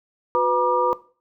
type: tone cluster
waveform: sine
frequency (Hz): 363.5 / 498.1 / 957 / 1194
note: F#4 / B4 / A#5 / D6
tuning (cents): -31 / +15 / +45 / +28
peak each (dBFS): -28 / -20 / -20 / -23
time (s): 0.35-0.93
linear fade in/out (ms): 0
effects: noise-tail reverb RT60 0.4 s tail -18 dB re dry

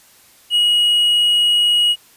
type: tone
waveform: triangle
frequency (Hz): 2899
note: F#7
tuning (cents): -36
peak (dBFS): -10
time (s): 0.5-1.96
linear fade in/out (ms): 50
effects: white hiss -49 dBFS RMS until 2.16 s + resampled to 32000 Hz

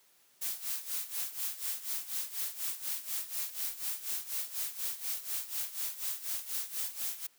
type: noise with tremolo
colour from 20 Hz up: blue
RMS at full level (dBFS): -34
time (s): 0.41-7.27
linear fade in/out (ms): 10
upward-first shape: sine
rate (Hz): 4.1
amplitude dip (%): 80
effects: white hiss -66 dBFS RMS until 7.38 s + high-pass 150 Hz 12 dB/octave

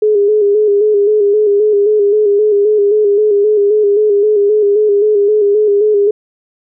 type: tone with vibrato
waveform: sine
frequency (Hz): 415.3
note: G#4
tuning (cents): 0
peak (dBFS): -7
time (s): 0.02-6.11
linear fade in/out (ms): 5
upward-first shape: square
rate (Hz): 3.8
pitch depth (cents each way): 44
effects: none

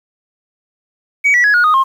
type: tone with pitch steps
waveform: sine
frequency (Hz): 2263 / 1947.4 / 1675.9 / 1442.2 / 1241.1 / 1068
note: C#7 / B6 / G#6 / F#6 / D#6 / C6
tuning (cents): +35 / -25 / +15 / -45 / -5 / +35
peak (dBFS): -6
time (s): 1.24-1.84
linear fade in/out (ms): 20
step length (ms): 100
effects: tanh soft clip ceiling -6 dBFS + 7-bit

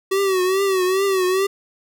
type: tone with vibrato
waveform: square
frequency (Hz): 380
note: F#4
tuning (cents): +46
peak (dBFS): -17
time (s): 0.11-1.47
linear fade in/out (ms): 10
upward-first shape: triangle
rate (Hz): 2.4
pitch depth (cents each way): 87
effects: none

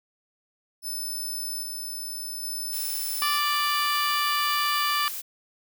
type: tone with tremolo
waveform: 5% pulse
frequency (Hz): 5274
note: E8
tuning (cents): 0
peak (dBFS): -24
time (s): 0.82-3.41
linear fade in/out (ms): 50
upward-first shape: square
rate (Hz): 0.62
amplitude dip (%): 25
type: noise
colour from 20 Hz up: blue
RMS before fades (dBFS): -34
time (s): 2.72-5.22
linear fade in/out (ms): 20
type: harmonic tone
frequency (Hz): 587.3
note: D5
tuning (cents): 0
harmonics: 2 / 3 / 4 / 5 / 6 / 7 / 8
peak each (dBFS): -25 / -32 / -33 / -32 / -35 / -43 / -32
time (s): 3.22-5.08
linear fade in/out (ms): 0
effects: none

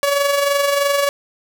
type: tone with amplitude modulation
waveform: sawtooth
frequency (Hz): 566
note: C#5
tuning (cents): +36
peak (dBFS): -9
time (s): 0.03-1.09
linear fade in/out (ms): 0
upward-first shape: sine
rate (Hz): 23.1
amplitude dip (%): 45
effects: none

